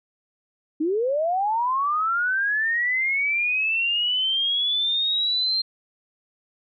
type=linear sweep; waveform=sine; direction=up; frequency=293.7 to 4186 Hz; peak=-20 dBFS; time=0.8-5.62 s; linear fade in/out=10 ms; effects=none